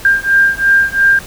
sine beating tone pair, 1594 / 1596.9 Hz, G6 / G6, +28 / +32 cents, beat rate 2.9 Hz, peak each -11 dBFS, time 0.05-1.19 s, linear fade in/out 2 ms, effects added 50 Hz sine -40 dBFS peak until 1.26 s + pink hiss -32 dBFS RMS until 1.26 s

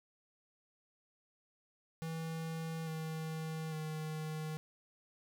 square tone with pitch steps, 162.4 / 159.15 / 155.96 Hz, E3 / D#3 / D#3, -26 / +39 / +4 cents, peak -39 dBFS, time 2.02-4.57 s, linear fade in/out 0 ms, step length 850 ms, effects none

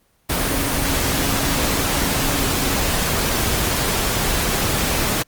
sine tone in noise, 275.6 Hz, C#4, 10 cents flat, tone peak -28 dBFS, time 0.38-2.76 s, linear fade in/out 10 ms, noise pink, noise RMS -20 dBFS, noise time 0.29-5.23 s, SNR -11 dB, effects pink hiss -61 dBFS RMS until 5.27 s + Opus 24 kbps

